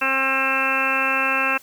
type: harmonic tone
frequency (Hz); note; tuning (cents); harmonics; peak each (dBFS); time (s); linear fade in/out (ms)
266.7; C4; +33; 1 / 2 / 3 / 4 / 5 / 6 / 7 / 8 / 9 / 10; -32 / -30 / -31 / -27 / -26 / -25 / -34 / -33 / -29 / -22; 0.01-1.58; 10
effects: white hiss -49 dBFS RMS until 1.62 s